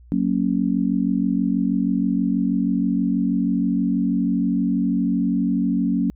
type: chord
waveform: sine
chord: F# major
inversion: none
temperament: just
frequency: 185 / 231.2 / 277.5 Hz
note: F#3 / A#3 / C#4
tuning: 0 / -14 / +2 cents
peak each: -22 dBFS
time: 0.12-6.1 s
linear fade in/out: 0 ms
effects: added 60 Hz sine -44 dBFS peak until 6.15 s